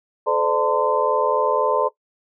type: tone cluster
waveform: sine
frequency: 431.1 / 515 / 595 / 901 / 1029 Hz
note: A4 / C5 / D5 / A5 / C6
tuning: -35 / -28 / +22 / +41 / -29 cents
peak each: -23 dBFS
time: 0.26-1.89 s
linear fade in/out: 20 ms
effects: noise-tail reverb RT60 0.1 s tail -17 dB re dry